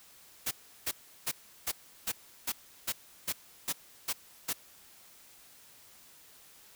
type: noise bursts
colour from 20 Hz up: white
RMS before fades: -32 dBFS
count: 11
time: 0.46-4.532 s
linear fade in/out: 10 ms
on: 52 ms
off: 350 ms
effects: white hiss -57 dBFS RMS until 6.75 s